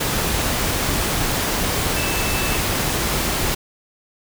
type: tone in noise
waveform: sine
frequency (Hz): 2637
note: E7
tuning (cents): 0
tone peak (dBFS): -28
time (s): 1.96-2.57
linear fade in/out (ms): 10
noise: pink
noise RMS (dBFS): -21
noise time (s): 0-3.55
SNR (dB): -10
effects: none